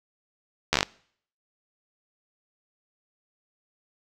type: slowing click train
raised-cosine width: 0.2 ms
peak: -3 dBFS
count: 7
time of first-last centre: 0.73-0.83 s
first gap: 12 ms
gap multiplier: 1.13
effects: noise-tail reverb RT60 0.6 s tail -24 dB re dry

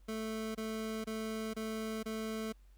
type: tone bursts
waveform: 25% pulse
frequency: 220 Hz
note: A3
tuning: in tune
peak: -33 dBFS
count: 5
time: 0.08-2.526 s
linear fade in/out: 10 ms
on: 470 ms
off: 24 ms
effects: added 47 Hz sine -57 dBFS peak until 2.77 s + pink hiss -74 dBFS RMS until 2.77 s

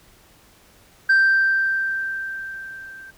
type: tone with level ramp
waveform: sine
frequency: 1568 Hz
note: G6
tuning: in tune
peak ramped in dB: -9 to -38 dBFS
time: 1.09-3.11 s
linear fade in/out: 10 ms
effects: tanh soft clip ceiling -11 dBFS + pink hiss -53 dBFS RMS until 3.17 s

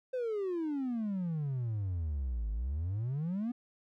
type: exponential two-way sweep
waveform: triangle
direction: down then up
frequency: 523.3 to 51 to 250 Hz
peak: -29 dBFS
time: 0.13-3.52 s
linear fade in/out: 10 ms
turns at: 2.51 s
effects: tanh soft clip ceiling -26 dBFS

